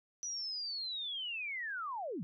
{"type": "linear sweep", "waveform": "sine", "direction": "down", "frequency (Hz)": [5920, 138.59], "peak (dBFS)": -37, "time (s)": [0.23, 2.23], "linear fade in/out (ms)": 0, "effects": []}